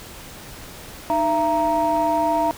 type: tone cluster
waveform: sine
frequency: 306.9 / 673 / 934 Hz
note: D#4 / E5 / A#5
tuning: -24 / +36 / +3 cents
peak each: -24 / -20 / -19 dBFS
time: 1.1-2.51 s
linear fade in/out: 0 ms
effects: tanh soft clip ceiling -11 dBFS + pink hiss -39 dBFS RMS until 2.57 s